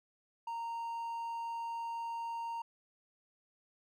triangle tone, 926 Hz, A#5, 12 cents flat, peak -35 dBFS, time 0.47-2.62 s, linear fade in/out 5 ms, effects none

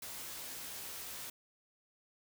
white noise with comb filter, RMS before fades -45 dBFS, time 0.02-1.3 s, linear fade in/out 5 ms, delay 15 ms, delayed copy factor +0.55, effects none

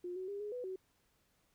sine tone with pitch steps, 355.6 / 373.2 / 403 / 416.4 / 495.4 / 375.7 Hz, F4 / F#4 / G4 / G#4 / B4 / F#4, +31 / +15 / +48 / +5 / +5 / +26 cents, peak -39 dBFS, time 0.04-0.76 s, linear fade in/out 5 ms, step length 120 ms, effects pink hiss -75 dBFS RMS until 1.54 s

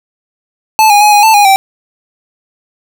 square tone with pitch steps, 872 / 821 / 840 / 825 / 884 / 821 / 777 Hz, A5 / G#5 / G#5 / G#5 / A5 / G#5 / G5, -16 / -20 / +19 / -12 / +8 / -20 / -16 cents, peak -4 dBFS, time 0.79-1.56 s, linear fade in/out 0 ms, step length 110 ms, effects none

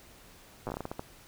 slowing click train, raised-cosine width 1 ms, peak -21 dBFS, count 11, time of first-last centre 0.67-0.994 s, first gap 8 ms, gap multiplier 1.29, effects pink hiss -55 dBFS RMS until 1.27 s

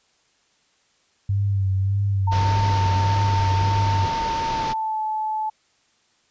sine tone with vibrato, 98 Hz, G2, in tune, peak -18 dBFS, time 1.29-4.06 s, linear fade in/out 5 ms, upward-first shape sine, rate 1.7 Hz, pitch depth 44 cents each way
sine tone with pitch glide, 905 to 866.1 Hz, A5 to A5, +48 to -28 cents, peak -22 dBFS, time 2.27-5.5 s, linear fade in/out 10 ms, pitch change -76 cents, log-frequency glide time 4.44-5.01 s
pink low-pass noise, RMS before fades -30 dBFS, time 2.31-4.74 s, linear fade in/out 20 ms, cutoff 6000 Hz, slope 48 dB/octave
effects white hiss -63 dBFS RMS until 6.3 s + resampled to 16000 Hz

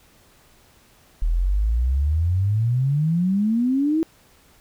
sine exponential sweep, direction up, 38.61 to 330 Hz, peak -17 dBFS, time 1.22-4.03 s, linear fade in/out 0 ms, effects pink hiss -55 dBFS RMS until 4.6 s

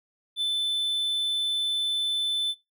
triangle tone, 3520 Hz, A7, in tune, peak -22 dBFS, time 0.36-2.55 s, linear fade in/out 50 ms, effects noise-tail reverb RT60 0.2 s tail -20 dB re dry

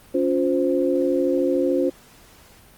sine tone cluster, 279.7 / 353.2 / 521 Hz, C#4 / F4 / C5, +16 / +20 / -7 cents, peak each -22 dBFS, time 0.14-1.9 s, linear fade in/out 10 ms, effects pink hiss -50 dBFS RMS until 2.77 s + Opus 32 kbps

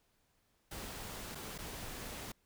pink noise with dropouts, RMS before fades -45 dBFS, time 0.71-2.32 s, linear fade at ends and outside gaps 5 ms, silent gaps 1.349-1.353 / 1.58-1.586 s, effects pink hiss -75 dBFS RMS until 2.45 s

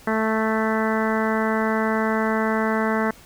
harmonic tone, 220 Hz, A3, in tune, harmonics 1 / 2 / 3 / 4 / 5 / 6 / 7 / 8 / 9, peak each -23 / -26 / -28 / -29 / -30 / -31 / -31 / -32 / -33 dBFS, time 0.07-3.11 s, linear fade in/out 5 ms, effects pink hiss -48 dBFS RMS until 3.25 s

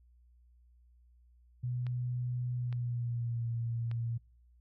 sine tone with pitch glide, 123.47 to 116.54 Hz, B2 to A#2, 0 to 0 cents, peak -32 dBFS, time 1.63-4.18 s, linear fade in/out 10 ms, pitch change -100 cents, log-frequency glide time 2.54-3.47 s
clicks, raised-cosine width 0.3 ms, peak -33 dBFS, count 3, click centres 1.867 / 2.727 / 3.914 s
effects noise-tail reverb RT60 0.5 s tail -26 dB re dry + added 60 Hz sine -60 dBFS peak until 4.6 s

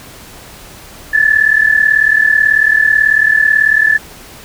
sine tone pair together, 1721.8 / 1760 Hz, A6 / A6, -38 / 0 cents, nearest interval unison, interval 38 cents, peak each -10 dBFS, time 1.13-3.98 s, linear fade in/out 10 ms, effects pink hiss -35 dBFS RMS until 4.44 s

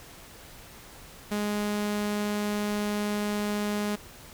sawtooth tone, 207.7 Hz, G#3, in tune, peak -23 dBFS, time 1.31-3.96 s, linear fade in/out 10 ms, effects pink hiss -48 dBFS RMS until 4.33 s

